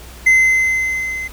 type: tone with level ramp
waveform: triangle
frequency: 2058 Hz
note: C7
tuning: 29 cents flat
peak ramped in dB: -5 to -21 dBFS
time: 0.26-1.28 s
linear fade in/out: 10 ms
effects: added 60 Hz sine -36 dBFS peak until 1.32 s + pink hiss -39 dBFS RMS until 1.32 s